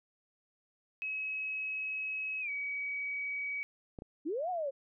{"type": "tone with pitch glide", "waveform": "sine", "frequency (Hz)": [2561, 2268], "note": ["D#7", "C#7"], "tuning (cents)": [49, 39], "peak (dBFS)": -34, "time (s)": [1.02, 3.63], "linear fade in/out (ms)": 0, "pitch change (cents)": -210, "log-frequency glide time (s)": [2.41, 2.5]}
{"type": "clicks", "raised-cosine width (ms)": 2, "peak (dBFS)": -31, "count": 2, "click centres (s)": [3.988, 4.021]}
{"type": "linear two-way sweep", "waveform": "sine", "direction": "up then down", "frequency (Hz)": [273.6, 749, 525], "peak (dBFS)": -32, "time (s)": [4.25, 4.71], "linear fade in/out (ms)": 20, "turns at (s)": 4.5}
{"effects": []}